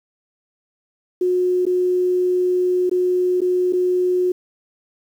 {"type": "tone with dropouts", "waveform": "sine", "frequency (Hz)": 362.7, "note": "F#4", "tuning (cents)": -34, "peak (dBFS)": -15, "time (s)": [1.21, 4.32], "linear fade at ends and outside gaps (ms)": 5, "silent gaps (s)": [[1.654, 1.665], [2.896, 2.913], [3.406, 3.416], [3.726, 3.733]], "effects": ["8-bit"]}